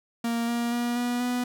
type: tone with pitch steps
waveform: 45% pulse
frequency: 233.1 / 236.4 / 239.7 / 243 / 246.4 Hz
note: A#3 / A#3 / A#3 / B3 / B3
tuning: 0 / +24 / +48 / -28 / -4 cents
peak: -25 dBFS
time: 0.24-1.44 s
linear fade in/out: 5 ms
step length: 240 ms
effects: none